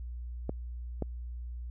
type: clicks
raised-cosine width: 2 ms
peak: -19 dBFS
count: 2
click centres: 0.494 / 1.023 s
effects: added 60 Hz sine -37 dBFS peak until 1.7 s